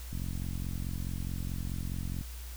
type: click train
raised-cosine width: 5 ms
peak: -25 dBFS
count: 94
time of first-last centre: 0.13-2.211 s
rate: 44.7 Hz
effects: added 60 Hz sine -40 dBFS peak until 2.56 s + white hiss -50 dBFS RMS until 2.56 s